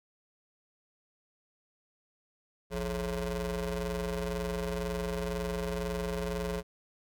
25% pulse ring-modulated tone, 124 Hz, B2, 7 cents sharp, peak -25 dBFS, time 2.7-6.63 s, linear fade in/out 50 ms, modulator 299 Hz, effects none

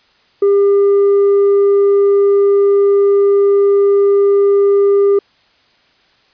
sine tone with tanh clipping, 400.6 Hz, G4, 38 cents sharp, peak -8 dBFS, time 0.42-5.19 s, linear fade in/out 5 ms, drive 2 dB, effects white hiss -53 dBFS RMS until 6.33 s + resampled to 11025 Hz

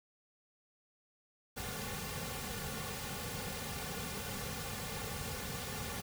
pink noise with comb filter, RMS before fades -41 dBFS, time 1.56-6.02 s, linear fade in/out 20 ms, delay 3.1 ms, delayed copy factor -0.9, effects none

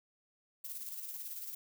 violet noise with tremolo, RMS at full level -42 dBFS, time 0.64-1.55 s, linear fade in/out 5 ms, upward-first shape square, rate 18 Hz, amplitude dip 40%, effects none

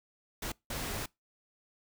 pink noise bursts at uneven times, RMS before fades -37 dBFS, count 2, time 0.42-0.52 / 0.7-1.06 s, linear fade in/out 5 ms, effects noise-tail reverb RT60 0.2 s tail -24 dB re dry

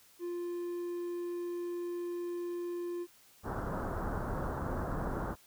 triangle tone, 349.2 Hz, F4, in tune, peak -33 dBFS, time 0.19-3.07 s, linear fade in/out 50 ms
pink low-pass noise, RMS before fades -36 dBFS, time 3.43-5.36 s, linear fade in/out 50 ms, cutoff 1500 Hz, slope 48 dB/octave
effects white hiss -62 dBFS RMS until 5.46 s

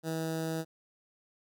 15% pulse tone with notch filter, 161.4 Hz, E3, 36 cents flat, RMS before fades -34 dBFS, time 0.03-0.65 s, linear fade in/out 50 ms, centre 2300 Hz, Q 1.2, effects none

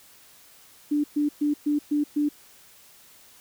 sine tone bursts, 294.4 Hz, D4, 4 cents sharp, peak -20 dBFS, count 6, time 0.91-2.29 s, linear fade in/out 10 ms, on 130 ms, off 120 ms, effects white hiss -53 dBFS RMS until 3.4 s

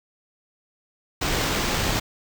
pink noise with sample-and-hold, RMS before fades -24 dBFS, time 1.21-2 s, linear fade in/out 10 ms, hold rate 11025 Hz, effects none

